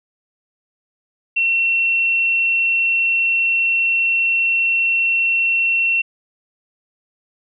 sine tone, 2715 Hz, F7, 50 cents flat, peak -14 dBFS, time 1.36-6.02 s, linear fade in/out 10 ms, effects none

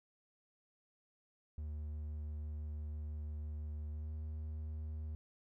triangle tone with pitch glide, 75.5 to 77.22 Hz, D2 to D#2, +48 to -13 cents, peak -38 dBFS, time 1.58-5.15 s, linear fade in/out 0 ms, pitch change +39 cents, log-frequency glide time 3.94-4.09 s, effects none

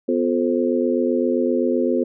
harmonic tone with a mistuned harmonic, 87.7 Hz, F2, 8 cents sharp, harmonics 3 / 4 / 5 / 6, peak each -21 / -22 / -23 / -24 dBFS, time 0.08-2.04 s, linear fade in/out 10 ms, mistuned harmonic 3, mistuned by -84 cents, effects none

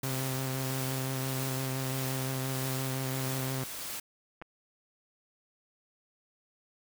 sawtooth tone with vibrato, 131.9 Hz, C3, 14 cents sharp, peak -28 dBFS, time 0.03-3.64 s, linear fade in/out 5 ms, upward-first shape sine, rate 5.8 Hz, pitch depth 19 cents each way
white noise with tremolo, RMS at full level -38 dBFS, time 0.03-4 s, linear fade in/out 5 ms, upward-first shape triangle, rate 1.6 Hz, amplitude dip 35%
clicks, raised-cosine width 0.5 ms, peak -29 dBFS, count 2, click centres 4.416 / 4.422 s
effects none

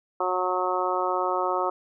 harmonic tone, 182.8 Hz, F#3, 21 cents flat, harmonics 2 / 3 / 4 / 5 / 6 / 7, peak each -30 / -30 / -30 / -30 / -30 / -30 dBFS, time 0.2-1.7 s, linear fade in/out 5 ms, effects none

